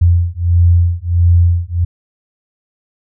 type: beating tone pair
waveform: sine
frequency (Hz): 85.8 / 87.3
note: F2 / F2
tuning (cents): -30 / 0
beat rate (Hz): 1.5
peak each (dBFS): -11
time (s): 0.01-1.85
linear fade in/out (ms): 10
effects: none